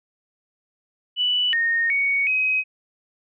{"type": "tone with pitch steps", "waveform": "sine", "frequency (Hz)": [2966, 1846, 2233, 2530], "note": ["F#7", "A#6", "C#7", "D#7"], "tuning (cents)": [4, -17, 12, 28], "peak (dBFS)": -18, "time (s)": [1.16, 2.64], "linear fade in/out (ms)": 50, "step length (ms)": 370, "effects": []}